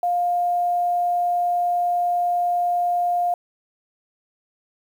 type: tone with quantisation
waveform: sine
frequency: 705 Hz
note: F5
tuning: 16 cents sharp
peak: -18 dBFS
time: 0.03-3.34 s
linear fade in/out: 2 ms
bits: 8
effects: none